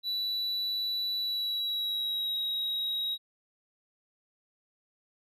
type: tone with pitch glide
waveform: triangle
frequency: 3951 to 3816 Hz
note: B7 to A#7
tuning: 0 to +40 cents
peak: -28 dBFS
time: 0.03-3.18 s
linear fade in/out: 50 ms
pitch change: -60 cents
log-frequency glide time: 1.18-2.4 s
effects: none